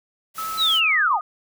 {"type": "noise", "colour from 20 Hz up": "white", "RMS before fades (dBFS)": -35, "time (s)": [0.34, 0.81], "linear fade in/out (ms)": 50}
{"type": "tone with pitch glide", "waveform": "sine", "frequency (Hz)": [1300, 1234.9], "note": ["E6", "D#6"], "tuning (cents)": [-24, -13], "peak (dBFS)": -26, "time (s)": [0.38, 1.21], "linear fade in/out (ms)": 2, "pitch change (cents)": -89, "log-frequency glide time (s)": [0.83, 0.98]}
{"type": "linear sweep", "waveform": "sine", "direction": "down", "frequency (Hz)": [4084, 649], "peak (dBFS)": -16, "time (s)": [0.57, 1.2], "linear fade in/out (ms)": 50}
{"effects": []}